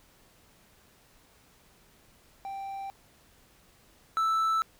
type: tone pair in turn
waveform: triangle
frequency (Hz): 784 / 1318.5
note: G5 / E6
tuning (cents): 0 / 0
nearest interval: major sixth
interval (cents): 900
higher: second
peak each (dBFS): -33 / -22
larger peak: second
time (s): 2.45-2.9 / 4.17-4.62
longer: neither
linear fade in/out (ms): 0
effects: pink hiss -61 dBFS RMS until 4.79 s